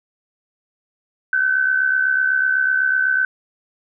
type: tone with amplitude modulation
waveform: sine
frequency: 1525 Hz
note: G6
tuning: 48 cents flat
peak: -12 dBFS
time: 1.33-3.25 s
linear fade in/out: 2 ms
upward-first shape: sine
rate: 68 Hz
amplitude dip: 60%
effects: none